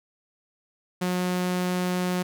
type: tone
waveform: sawtooth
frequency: 180.8 Hz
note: F#3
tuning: 40 cents flat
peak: -20 dBFS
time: 1.01-2.23 s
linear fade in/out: 10 ms
effects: none